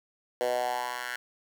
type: tone with high-pass filter sweep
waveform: 10% pulse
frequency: 123.47 Hz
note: B2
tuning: in tune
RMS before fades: -31 dBFS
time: 0.41-1.16 s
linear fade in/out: 0 ms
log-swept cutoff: 510 to 1500 Hz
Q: 4
effects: none